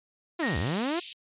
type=linear two-way sweep; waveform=sawtooth; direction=down then up; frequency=361.4 to 67.6 to 361.4 Hz; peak=-23 dBFS; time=0.39-1 s; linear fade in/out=10 ms; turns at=0.58 s
type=tone with exponential decay; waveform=sine; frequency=1864.7 Hz; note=A#6; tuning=in tune; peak=-27 dBFS; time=0.43-1.03 s; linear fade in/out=0 ms; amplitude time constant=130 ms
type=high-pass noise; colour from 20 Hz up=pink; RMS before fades=-37 dBFS; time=0.46-1.13 s; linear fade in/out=2 ms; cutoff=2600 Hz; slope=48 dB/octave
effects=resampled to 8000 Hz